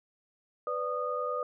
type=tone cluster; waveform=sine; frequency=498.3 / 588 / 1231 Hz; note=B4 / D5 / D#6; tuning=+15 / +2 / -19 cents; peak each=-34 / -36 / -33 dBFS; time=0.67-1.43 s; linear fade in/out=2 ms; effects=none